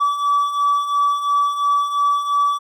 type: beating tone pair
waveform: triangle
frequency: 1148 / 1150.9 Hz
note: D6 / D6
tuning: -40 / -35 cents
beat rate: 2.9 Hz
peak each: -20 / -14 dBFS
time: 0-2.59 s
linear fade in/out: 20 ms
effects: tanh soft clip ceiling -7 dBFS